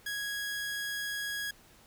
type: tone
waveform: sawtooth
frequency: 1658 Hz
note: G#6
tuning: 3 cents flat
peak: -30 dBFS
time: 0.06-1.51 s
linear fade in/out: 5 ms
effects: pink hiss -59 dBFS RMS until 1.86 s